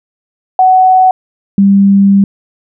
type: tone pair in turn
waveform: sine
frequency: 747 / 197.85 Hz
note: F#5 / G3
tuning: +16 / +16 cents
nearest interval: octave + major seventh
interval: 2300 cents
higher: first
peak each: -3 dBFS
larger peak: neither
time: 0.59-1.11 / 1.58-2.24 s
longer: second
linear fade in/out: 2 ms
effects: none